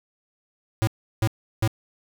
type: tone bursts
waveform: square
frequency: 110 Hz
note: A2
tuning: in tune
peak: -19 dBFS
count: 3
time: 0.82-1.676 s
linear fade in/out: 0 ms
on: 52 ms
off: 350 ms
effects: none